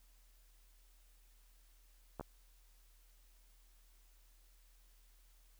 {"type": "clicks", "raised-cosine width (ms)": 1, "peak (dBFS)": [-28, -30], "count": 2, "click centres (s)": [2.197, 2.21], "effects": ["added 40 Hz sine -63 dBFS peak until 5.59 s", "white hiss -72 dBFS RMS until 5.59 s"]}